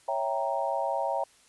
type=chord; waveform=sine; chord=C# diminished seventh; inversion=none; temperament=equal; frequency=554.4 / 659.3 / 784 / 932.3 Hz; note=C#5 / E5 / G5 / Bb5; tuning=0 / 0 / 0 / 0 cents; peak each=-32 dBFS; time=0.08-1.24 s; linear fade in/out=5 ms; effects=white hiss -60 dBFS RMS until 1.48 s + resampled to 24000 Hz